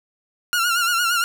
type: tone with vibrato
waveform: sawtooth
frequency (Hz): 1400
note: F6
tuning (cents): +4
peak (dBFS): -14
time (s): 0.53-1.24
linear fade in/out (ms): 0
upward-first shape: sine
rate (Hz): 8.7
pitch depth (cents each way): 66
effects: none